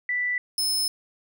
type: tone pair in turn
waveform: sine / sawtooth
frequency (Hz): 1975.5 / 5212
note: B6 / E8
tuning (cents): 0 / -20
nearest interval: octave + perfect fourth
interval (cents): 1680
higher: second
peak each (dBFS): -23 / -20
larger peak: second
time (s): 0.09-0.38 / 0.58-0.88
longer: second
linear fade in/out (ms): 2
effects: none